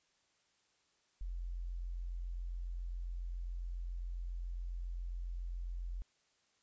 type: tone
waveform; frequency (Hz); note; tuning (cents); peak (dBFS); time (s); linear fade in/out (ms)
sine; 43.65; F1; 0; -38; 1.21-6.02; 0
effects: white hiss -75 dBFS RMS until 6.62 s + resampled to 16000 Hz